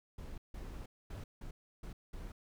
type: noise bursts at uneven times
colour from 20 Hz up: brown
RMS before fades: -45 dBFS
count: 6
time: 0.18-0.38 / 0.54-0.86 / 1.1-1.24 / 1.41-1.51 / 1.83-1.93 / 2.13-2.32 s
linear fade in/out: 5 ms
effects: none